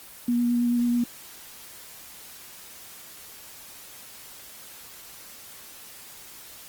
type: tone with vibrato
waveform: sine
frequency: 240 Hz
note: B3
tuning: 49 cents flat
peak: -20 dBFS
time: 0.28-1.04 s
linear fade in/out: 5 ms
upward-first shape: sine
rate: 9.2 Hz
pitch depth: 12 cents each way
effects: white hiss -45 dBFS RMS until 6.68 s + Opus 24 kbps